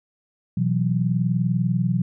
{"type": "chord", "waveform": "sine", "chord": "B suspended fourth", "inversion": "none", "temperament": "equal with one note detuned", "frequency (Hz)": [124.69, 164.81, 185], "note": ["B2", "E3", "F#3"], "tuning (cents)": [17, 0, 0], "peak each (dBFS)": -23, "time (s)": [0.57, 2.02], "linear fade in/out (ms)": 5, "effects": []}